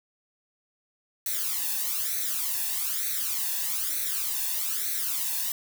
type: noise with flanger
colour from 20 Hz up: blue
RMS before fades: -29 dBFS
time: 1.26-5.52 s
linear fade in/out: 2 ms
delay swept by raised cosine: 0.49 to 1.15 ms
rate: 1.1 Hz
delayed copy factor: +0.8
effects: none